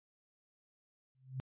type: tone with exponential growth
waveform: sine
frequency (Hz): 130.81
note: C3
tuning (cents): 0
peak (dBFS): -34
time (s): 1.15-1.4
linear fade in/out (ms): 0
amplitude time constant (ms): 53
effects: resampled to 8000 Hz